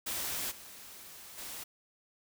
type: noise with level steps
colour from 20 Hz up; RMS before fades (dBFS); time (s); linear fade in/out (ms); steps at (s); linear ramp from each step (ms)
white; -36 / -50 / -43; 0.06-1.64; 10; 0.5 / 1.37; 20
effects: none